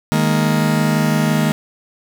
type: chord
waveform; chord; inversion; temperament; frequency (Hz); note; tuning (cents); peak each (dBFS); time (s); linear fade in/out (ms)
40% pulse; D# suspended fourth; none; just; 155.56 / 207.4 / 233.3; D#3 / G#3 / A#3; 0 / -2 / +2; -16 / -19 / -18; 0.12-1.52; 0
effects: none